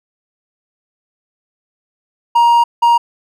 triangle tone bursts at uneven times, 942 Hz, A#5, 18 cents sharp, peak -5 dBFS, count 2, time 2.35-2.64 / 2.82-2.98 s, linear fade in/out 10 ms, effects none

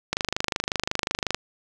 click train, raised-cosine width 0.2 ms, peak -6 dBFS, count 32, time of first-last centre 0.13-1.346 s, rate 25.5 Hz, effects none

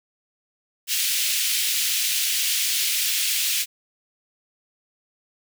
pink high-pass noise, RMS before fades -23 dBFS, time 0.87-3.66 s, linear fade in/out 50 ms, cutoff 2500 Hz, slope 24 dB/octave, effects none

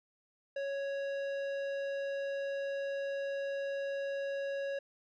triangle tone with tanh clipping, 554.4 Hz, C#5, in tune, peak -36 dBFS, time 0.56-4.79 s, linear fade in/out 5 ms, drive 17 dB, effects none

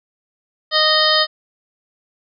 harmonic tone, 619 Hz, D#5, 9 cents flat, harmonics 1 / 2 / 3 / 5 / 6 / 7 / 8, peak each -20 / -20 / -20 / -20 / -20 / -20 / -20 dBFS, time 0.71-1.27 s, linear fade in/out 50 ms, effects none

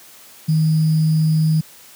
sine tone with sample-and-hold, 157.4 Hz, D#3, 20 cents sharp, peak -12 dBFS, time 0.48-1.61 s, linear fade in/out 10 ms, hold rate 4900 Hz, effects white hiss -44 dBFS RMS until 1.95 s + high-pass 100 Hz 12 dB/octave

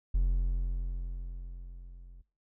triangle tone with level ramp, 43.89 Hz, F1, 9 cents sharp, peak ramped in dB -20 to -46 dBFS, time 0.14-2.22 s, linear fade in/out 10 ms, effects noise-tail reverb RT60 0.3 s tail -21 dB re dry + tanh soft clip ceiling -16 dBFS

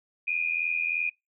sine tone pair together, 2406 / 2489 Hz, D7 / D#7, +41 / 0 cents, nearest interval minor second, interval 59 cents, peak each -28 dBFS, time 0.27-1.1 s, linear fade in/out 10 ms, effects noise-tail reverb RT60 0.2 s tail -25 dB re dry

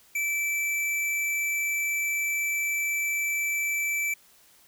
square tone, 2322 Hz, D7, 20 cents flat, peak -26 dBFS, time 0.15-4.14 s, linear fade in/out 5 ms, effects white hiss -58 dBFS RMS until 4.67 s

